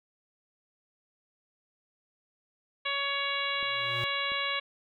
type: harmonic tone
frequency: 560 Hz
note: C#5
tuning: 18 cents sharp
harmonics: 1 / 2 / 3 / 4 / 5 / 6 / 7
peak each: -40 / -35 / -37 / -34 / -36 / -37 / -38 dBFS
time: 2.85-4.6 s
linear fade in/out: 10 ms
type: tone with exponential growth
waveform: square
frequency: 119.8 Hz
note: A#2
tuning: 48 cents sharp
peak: -34 dBFS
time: 3.48-4.04 s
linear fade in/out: 0 ms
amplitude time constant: 120 ms
type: clicks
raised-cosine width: 2 ms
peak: -34 dBFS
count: 2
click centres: 3.628 / 4.319 s
effects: none